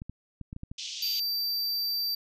clicks, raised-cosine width 5 ms, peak -26 dBFS, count 7, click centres 0.019 / 0.096 / 0.413 / 0.529 / 0.564 / 0.634 / 0.715 s
pink band-pass noise, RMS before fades -38 dBFS, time 0.78-1.2 s, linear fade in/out 5 ms, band 2800 to 6400 Hz, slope 48 dB/octave
square tone, 4666 Hz, D8, 12 cents flat, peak -28 dBFS, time 1.02-2.15 s, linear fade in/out 5 ms
effects none

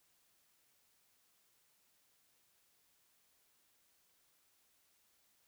silence, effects white hiss -74 dBFS RMS until 5.47 s

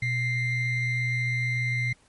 triangle ring-modulated tone, 987.8 Hz, B5, in tune, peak -19 dBFS, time 0.02-1.93 s, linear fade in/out 5 ms, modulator 1110 Hz, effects pink hiss -61 dBFS RMS until 2.08 s + MP3 48 kbps

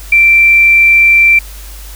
sine tone, 2349 Hz, D7, in tune, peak -3 dBFS, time 0.12-1.39 s, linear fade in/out 5 ms, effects added 50 Hz sine -27 dBFS peak until 1.95 s + white hiss -34 dBFS RMS until 1.95 s

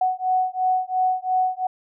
sine beating tone pair, 741 / 743.9 Hz, F#5 / F#5, +2 / +9 cents, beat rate 2.9 Hz, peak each -22 dBFS, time 0.01-1.67 s, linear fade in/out 5 ms, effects none

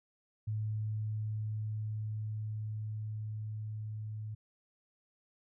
sine tone with level ramp, 107.7 Hz, A2, 37 cents flat, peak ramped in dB -32 to -38 dBFS, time 0.47-4.35 s, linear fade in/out 10 ms, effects none

